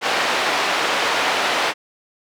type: band-pass noise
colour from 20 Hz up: pink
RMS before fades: -20 dBFS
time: 0.01-1.74 s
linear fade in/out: 50 ms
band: 570 to 3700 Hz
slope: 12 dB/octave
effects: none